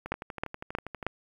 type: two click trains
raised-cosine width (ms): 0.5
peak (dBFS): -22 / -13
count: 13 / 4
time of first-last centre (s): 0.06-1.028 / 0.12-1.066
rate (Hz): 12.4 / 3.17
effects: 9-bit